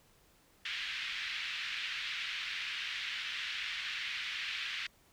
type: band-pass noise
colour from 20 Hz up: white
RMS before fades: -39 dBFS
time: 0.65-4.87 s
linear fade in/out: 5 ms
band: 1700 to 3400 Hz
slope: 24 dB/octave
effects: pink hiss -66 dBFS RMS until 5.12 s